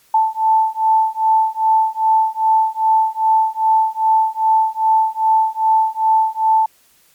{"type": "beating tone pair", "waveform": "sine", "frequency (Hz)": [880, 882.5], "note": ["A5", "A5"], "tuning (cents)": [0, 5], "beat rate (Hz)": 2.5, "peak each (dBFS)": -15, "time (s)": [0.14, 6.66], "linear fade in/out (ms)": 5, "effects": ["white hiss -54 dBFS RMS until 7.14 s", "MP3 96 kbps"]}